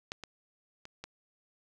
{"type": "clicks", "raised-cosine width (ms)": 0.2, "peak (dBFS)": [-19, -25, -29, -24], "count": 4, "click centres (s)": [0.119, 0.237, 0.854, 1.04], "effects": []}